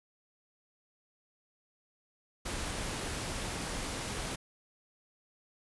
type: noise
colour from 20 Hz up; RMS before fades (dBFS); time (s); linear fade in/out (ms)
pink; -37; 2.45-4.36; 10
effects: resampled to 24000 Hz